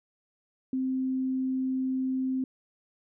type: tone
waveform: sine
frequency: 260.8 Hz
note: C4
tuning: 5 cents flat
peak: -26 dBFS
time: 0.73-2.44 s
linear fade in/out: 2 ms
effects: none